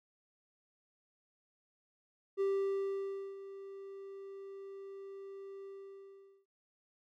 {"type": "tone with ADSR envelope", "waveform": "triangle", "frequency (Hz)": 392, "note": "G4", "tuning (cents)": 0, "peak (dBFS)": -27, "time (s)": [2.37, 6.46], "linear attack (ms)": 36, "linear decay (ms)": 950, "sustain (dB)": -16, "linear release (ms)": 810, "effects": []}